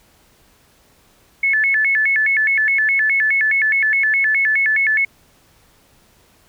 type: tone with vibrato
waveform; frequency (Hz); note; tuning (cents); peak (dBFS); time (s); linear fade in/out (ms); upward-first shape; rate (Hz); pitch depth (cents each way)
sine; 1953; B6; -20; -13; 1.43-5.05; 5; square; 4.8; 200
effects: pink hiss -54 dBFS RMS until 6.48 s

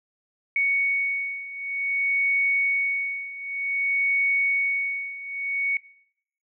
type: beating tone pair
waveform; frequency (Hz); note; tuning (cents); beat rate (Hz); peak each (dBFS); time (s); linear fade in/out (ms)
sine; 2227 / 2227.54; C#7 / C#7; +7 / +8; 0.54; -27 / -24; 0.56-5.77; 2
effects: noise-tail reverb RT60 0.7 s tail -21 dB re dry

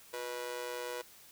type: tone with amplitude modulation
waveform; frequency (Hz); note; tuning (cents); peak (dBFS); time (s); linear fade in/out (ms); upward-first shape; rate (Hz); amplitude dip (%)
sawtooth; 489.2; B4; -16; -30; 0.13-1.02; 10; sine; 130; 90
effects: white hiss -57 dBFS RMS until 1.31 s

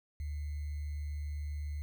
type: tone with sample-and-hold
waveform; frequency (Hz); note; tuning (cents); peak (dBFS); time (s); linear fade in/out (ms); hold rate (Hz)
sine; 73.7; D2; +7; -35; 0.2-1.82; 0; 2100
effects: none

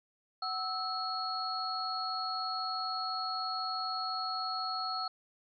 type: tone cluster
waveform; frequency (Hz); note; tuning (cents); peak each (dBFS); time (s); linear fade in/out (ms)
sine; 746 / 1307 / 4328; F#5 / E6 / C#8; +14 / -15 / -42; -39 / -36 / -37; 0.42-5.08; 5
effects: none

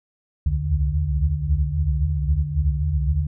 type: tone cluster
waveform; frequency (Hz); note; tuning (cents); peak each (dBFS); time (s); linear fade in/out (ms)
sine; 66.6 / 69.3 / 76.9 / 80.6 / 147.2; C2 / C#2 / D#2 / E2 / D3; +31 / 0 / -20 / -38 / +4; -25; 0.46-3.27; 5
effects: none

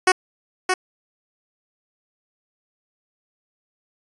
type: tone with echo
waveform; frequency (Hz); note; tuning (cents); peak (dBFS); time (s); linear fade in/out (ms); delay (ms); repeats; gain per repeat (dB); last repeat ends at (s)
10% pulse; 370; F#4; 0; -4; 0.07-0.12; 5; 620; 1; -5; 0.74
effects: resampled to 24000 Hz

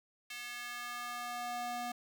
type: tone with high-pass filter sweep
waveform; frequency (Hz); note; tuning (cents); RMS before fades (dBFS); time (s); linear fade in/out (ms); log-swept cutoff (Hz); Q
square; 242.3; B3; -33; -41; 0.3-1.92; 5; 2300 to 510; 1.8
effects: none

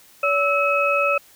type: tone cluster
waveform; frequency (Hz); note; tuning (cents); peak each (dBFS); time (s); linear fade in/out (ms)
sine; 570 / 1309 / 2560; C#5 / E6 / D#7; +48 / -13 / +49; -21; 0.23-1.18; 5
effects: white hiss -51 dBFS RMS until 1.35 s

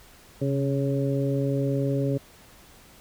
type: harmonic tone with a mistuned harmonic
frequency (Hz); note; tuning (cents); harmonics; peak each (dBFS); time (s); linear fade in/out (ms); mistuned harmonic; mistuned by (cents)
138.59; C#3; 0; 1 / 2 / 3 / 4; -25 / -28 / -30 / -31; 0.41-2.18; 10; 1; -36
effects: pink hiss -52 dBFS RMS until 3 s

